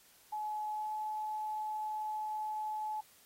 sine tone with pitch glide, 851 to 857.4 Hz, G#5 to A5, +42 to -45 cents, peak -35 dBFS, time 0.32-3.01 s, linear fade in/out 10 ms, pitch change +13 cents, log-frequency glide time 0.72-0.9 s, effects white hiss -63 dBFS RMS until 3.25 s + AAC 48 kbps

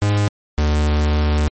45% pulse tone pair in turn, 102.8 / 74.9 Hz, G#2 / D2, -17 / +35 cents, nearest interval perfect fourth, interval 548 cents, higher first, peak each -14 dBFS, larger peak neither, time 0.02-0.28 / 0.58-1.48 s, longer second, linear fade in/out 0 ms, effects MP3 32 kbps

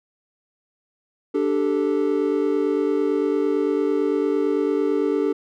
triangle chord, D suspended fourth, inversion none, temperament just, 293.7 / 391.6 / 440.5 Hz, D4 / G4 / A4, 0 / -2 / +2 cents, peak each -21 dBFS, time 1.34-5.33 s, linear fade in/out 10 ms, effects none

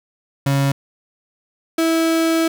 35% pulse tone pair in turn, 138.59 / 326.8 Hz, C#3 / E4, 0 / -15 cents, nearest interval octave + minor third, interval 1485 cents, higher second, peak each -13 dBFS, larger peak neither, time 0.46-0.72 / 1.78-2.48 s, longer second, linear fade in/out 5 ms, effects none

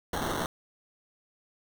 violet noise with sample-and-hold, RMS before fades -31 dBFS, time 0.13-0.46 s, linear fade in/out 2 ms, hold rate 2450 Hz, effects none

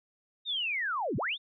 sine linear two-way sweep, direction down then up, 3751 to 87.31 to 3751 Hz, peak -29 dBFS, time 0.45-1.38 s, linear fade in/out 50 ms, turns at 1.17 s, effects none

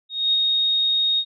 sine tone with ADSR envelope, 3729 Hz, A#7, in tune, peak -15 dBFS, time 0.09-1.25 s, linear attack 240 ms, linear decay 27 ms, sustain -2 dB, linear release 64 ms, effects none

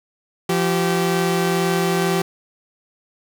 sawtooth tone pair together, 172 / 386.1 Hz, F3 / G4, -26 / -26 cents, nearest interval octave + major second, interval 1400 cents, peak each -16 dBFS, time 0.49-2.22 s, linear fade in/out 5 ms, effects 8-bit

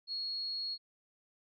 sine tone, 4316 Hz, C#8, 47 cents flat, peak -35 dBFS, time 0.07-0.78 s, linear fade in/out 50 ms, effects none

